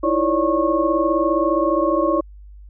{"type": "tone cluster", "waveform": "sine", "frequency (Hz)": [319.5, 338.9, 553, 588, 1093], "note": ["D#4", "E4", "C#5", "D5", "C#6"], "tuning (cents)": [46, 48, -4, 2, -25], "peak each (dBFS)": -22, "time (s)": [0.03, 2.21], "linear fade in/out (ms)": 10, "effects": ["added 50 Hz sine -38 dBFS peak until 2.69 s"]}